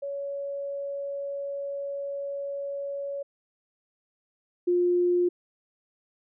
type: tone pair in turn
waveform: sine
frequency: 561 / 353.9 Hz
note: C#5 / F4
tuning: +21 / +23 cents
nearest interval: minor sixth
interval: 798 cents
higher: first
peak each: -30 / -20 dBFS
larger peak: second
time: 0.02-3.23 / 4.67-5.29 s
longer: first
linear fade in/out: 10 ms
effects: none